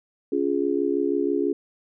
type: chord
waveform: sine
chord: Db major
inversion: none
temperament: equal with one note detuned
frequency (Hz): 283 / 349.2 / 415.3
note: Db4 / F4 / Ab4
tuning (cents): +36 / 0 / 0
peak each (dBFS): -25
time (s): 0.32-1.53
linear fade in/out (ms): 5
effects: none